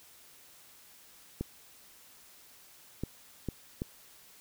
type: clicks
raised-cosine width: 3 ms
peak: -20 dBFS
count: 4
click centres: 1.41 / 3.036 / 3.487 / 3.819 s
effects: white hiss -57 dBFS RMS until 4.4 s